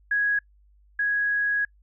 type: tone pair in turn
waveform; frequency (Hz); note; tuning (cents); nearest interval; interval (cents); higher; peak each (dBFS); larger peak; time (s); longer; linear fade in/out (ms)
sine; 1661.2 / 1661.2; G#6 / G#6; 0 / 0; unison; 0; neither; -20 / -21; first; 0.11-0.39 / 0.99-1.65; second; 5
effects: noise-tail reverb RT60 0.1 s tail -26 dB re dry + added 50 Hz sine -55 dBFS peak until 1.82 s